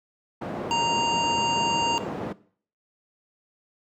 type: band-pass noise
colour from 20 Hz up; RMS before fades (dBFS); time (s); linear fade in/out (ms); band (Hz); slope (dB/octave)
white; -32; 0.41-2.33; 10; 130 to 560; 12
type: harmonic tone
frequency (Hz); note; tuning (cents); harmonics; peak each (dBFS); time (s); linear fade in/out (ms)
932; A#5; -1; 1 / 3 / 5 / 7 / 8; -23 / -27 / -36 / -39 / -39; 0.71-1.98; 0
effects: noise-tail reverb RT60 0.5 s tail -19 dB re dry